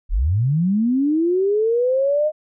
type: linear sweep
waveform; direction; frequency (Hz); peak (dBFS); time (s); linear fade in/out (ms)
sine; up; 30.87 to 622.3; -15; 0.09-2.32; 50
effects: none